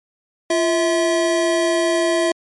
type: tone pair together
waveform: square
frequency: 344 / 649.8 Hz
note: F4 / E5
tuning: -26 / -25 cents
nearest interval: major seventh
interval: 1101 cents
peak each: -19 dBFS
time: 0.5-2.32 s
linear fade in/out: 5 ms
effects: MP3 48 kbps